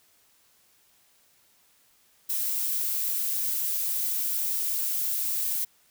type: noise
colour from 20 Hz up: violet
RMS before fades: -28 dBFS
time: 2.29-5.65 s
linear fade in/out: 10 ms
effects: white hiss -63 dBFS RMS until 5.9 s